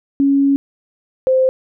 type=tone pair in turn; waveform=sine; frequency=277.6 / 520.4 Hz; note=C#4 / C5; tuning=+3 / -9 cents; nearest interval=major seventh; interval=1088 cents; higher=second; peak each=-10 dBFS; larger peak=neither; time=0.2-0.56 / 1.27-1.49 s; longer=first; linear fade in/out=0 ms; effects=none